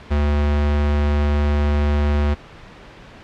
square tone, 73.2 Hz, D2, 5 cents flat, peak -16 dBFS, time 0.1-2.35 s, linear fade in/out 20 ms, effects pink hiss -41 dBFS RMS until 3.23 s + low-pass 3000 Hz 12 dB/octave

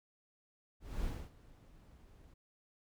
brown noise with ADSR envelope, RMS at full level -38 dBFS, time 0.8-2.34 s, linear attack 240 ms, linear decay 260 ms, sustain -21 dB, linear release 6 ms, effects none

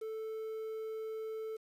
triangle tone with quantisation, 440 Hz, A4, in tune, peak -36 dBFS, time 0.01-1.57 s, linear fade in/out 10 ms, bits 10, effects low-pass 12000 Hz 12 dB/octave

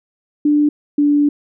sine tone pair in turn, 295.4 / 291.2 Hz, D4 / D4, +10 / -15 cents, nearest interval unison, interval 25 cents, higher first, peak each -10 dBFS, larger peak neither, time 0.45-0.69 / 0.98-1.29 s, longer second, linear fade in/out 5 ms, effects none

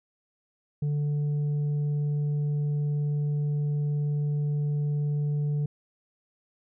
triangle tone with tanh clipping, 146.83 Hz, D3, in tune, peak -25 dBFS, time 0.82-5.66 s, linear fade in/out 5 ms, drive 8 dB, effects none

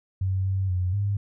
sine tone with pitch steps, 94.8 / 95.8 / 90.9 / 101 Hz, F#2 / G2 / F#2 / G#2, +43 / -39 / -30 / -48 cents, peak -22 dBFS, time 0.21-1.17 s, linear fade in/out 5 ms, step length 240 ms, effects none

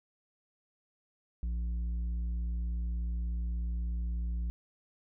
sine tone with tanh clipping, 58.27 Hz, A#1, in tune, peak -32 dBFS, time 1.43-4.5 s, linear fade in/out 0 ms, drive 6 dB, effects none

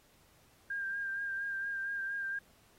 sine tone with vibrato, 1599 Hz, G6, 34 cents sharp, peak -34 dBFS, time 0.7-2.39 s, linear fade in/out 5 ms, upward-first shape sine, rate 4.3 Hz, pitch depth 27 cents each way, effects pink hiss -66 dBFS RMS until 2.78 s + AAC 48 kbps

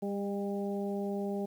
harmonic tone with a mistuned harmonic, 200 Hz, G3, 35 cents sharp, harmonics 1 / 2 / 3 / 4, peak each -34 / -36 / -41 / -44 dBFS, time 0.02-1.46 s, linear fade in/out 10 ms, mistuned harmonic 3, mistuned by +18 cents, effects 10-bit

